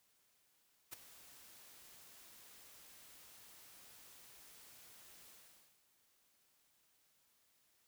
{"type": "noise with ADSR envelope", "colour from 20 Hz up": "white", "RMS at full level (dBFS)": -45, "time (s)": [0.91, 5.82], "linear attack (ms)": 24, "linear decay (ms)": 8, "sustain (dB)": -15, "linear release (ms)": 540, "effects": ["white hiss -75 dBFS RMS until 7.87 s"]}